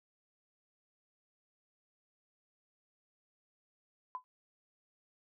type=tone with exponential decay; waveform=sine; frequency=1009 Hz; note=B5; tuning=37 cents sharp; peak=-33 dBFS; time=4.15-4.24 s; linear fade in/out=0 ms; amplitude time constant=18 ms; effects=high-pass 400 Hz 12 dB/octave